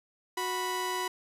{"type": "tone pair together", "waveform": "sawtooth", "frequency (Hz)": [367, 985.2], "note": ["F#4", "B5"], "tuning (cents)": [-14, -5], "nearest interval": "octave + perfect fourth", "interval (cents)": 1709, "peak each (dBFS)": [-31, -28], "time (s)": [0.37, 1.08], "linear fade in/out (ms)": 5, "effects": ["resampled to 32000 Hz"]}